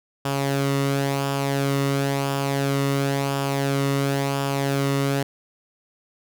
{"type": "tone with flanger", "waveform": "sawtooth", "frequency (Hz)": 138.59, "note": "C#3", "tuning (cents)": 0, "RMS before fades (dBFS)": -23, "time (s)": [0.25, 5.23], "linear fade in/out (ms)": 5, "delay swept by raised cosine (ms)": [0.48, 1.26], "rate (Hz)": 0.96, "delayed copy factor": -0.5, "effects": []}